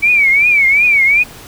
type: tone with vibrato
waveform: sine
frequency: 2286 Hz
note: D7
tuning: 47 cents flat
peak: -7 dBFS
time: 0.02-1.24 s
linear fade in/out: 20 ms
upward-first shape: triangle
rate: 2.7 Hz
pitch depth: 150 cents each way
effects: pink hiss -35 dBFS RMS until 1.47 s